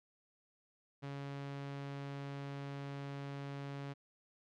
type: tone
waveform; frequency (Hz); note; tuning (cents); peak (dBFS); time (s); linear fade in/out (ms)
sawtooth; 140.1; C#3; +19; -38; 1.02-3.94; 20
effects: low-pass 4000 Hz 12 dB/octave